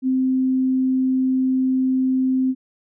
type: tone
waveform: sine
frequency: 260 Hz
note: C4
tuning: 11 cents flat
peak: -16 dBFS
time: 0.02-2.55 s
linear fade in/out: 50 ms
effects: none